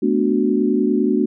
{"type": "chord", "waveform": "sine", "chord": "B minor seventh", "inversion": "third", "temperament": "equal with one note detuned", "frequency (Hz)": [216.7, 246.9, 293.7, 370], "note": ["A3", "B3", "D4", "F#4"], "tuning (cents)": [-26, 0, 0, 0], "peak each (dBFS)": -20, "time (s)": [0.02, 1.26], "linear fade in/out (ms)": 10, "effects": []}